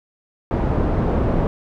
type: low-pass noise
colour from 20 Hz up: pink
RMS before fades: -19 dBFS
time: 0.51-1.47 s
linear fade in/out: 0 ms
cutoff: 720 Hz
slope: 12 dB/octave
effects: none